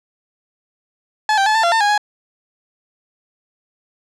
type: tone with pitch steps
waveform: 30% pulse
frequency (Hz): 858 / 784 / 862 / 889 / 686 / 900 / 823 / 834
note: A5 / G5 / A5 / A5 / F5 / A5 / G#5 / G#5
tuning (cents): -44 / 0 / -36 / +18 / -31 / +39 / -16 / +7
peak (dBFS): -10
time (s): 1.29-1.978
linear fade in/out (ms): 2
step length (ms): 86
effects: low-pass 6000 Hz 12 dB/octave